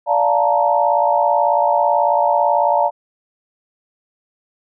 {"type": "chord", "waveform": "sine", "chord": "Bb major seventh", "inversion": "first", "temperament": "just", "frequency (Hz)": [582.7, 699.2, 874.1, 932.3], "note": ["D5", "F5", "A5", "Bb5"], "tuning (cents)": [-14, 2, -12, 0], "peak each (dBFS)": -18, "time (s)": [0.06, 2.91], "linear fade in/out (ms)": 50, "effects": []}